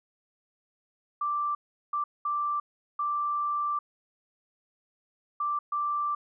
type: tone bursts at uneven times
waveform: sine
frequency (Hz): 1174.7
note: D6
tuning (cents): 0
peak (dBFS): -26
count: 6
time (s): 1.21-1.55 / 1.93-2.04 / 2.25-2.6 / 2.99-3.79 / 5.4-5.59 / 5.72-6.15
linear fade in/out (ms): 5
effects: none